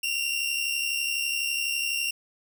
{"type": "tone pair together", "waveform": "sawtooth", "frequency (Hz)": [2728, 2800], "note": ["F7", "F7"], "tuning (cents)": [-41, 4], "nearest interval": "unison", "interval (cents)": 45, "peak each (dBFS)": [-25, -26], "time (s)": [0.03, 2.11], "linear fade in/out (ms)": 5, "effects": []}